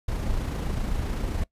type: noise with amplitude modulation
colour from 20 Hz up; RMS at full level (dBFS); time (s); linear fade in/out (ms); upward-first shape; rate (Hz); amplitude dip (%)
brown; -26; 0.08-1.44; 5; sine; 27.7; 35
effects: noise-tail reverb RT60 0.1 s tail -21 dB re dry + resampled to 32000 Hz